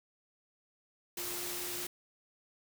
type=tone in noise; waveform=sine; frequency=352.8 Hz; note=F4; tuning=18 cents sharp; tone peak=-46 dBFS; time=1.17-1.87 s; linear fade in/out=5 ms; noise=white; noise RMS=-39 dBFS; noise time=1.17-1.87 s; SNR=-10 dB; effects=none